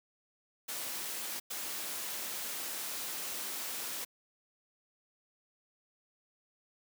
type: noise bursts at uneven times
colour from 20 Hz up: white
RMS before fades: -39 dBFS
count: 2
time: 0.68-1.4 / 1.5-4.05 s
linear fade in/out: 10 ms
effects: high-pass 200 Hz 12 dB/octave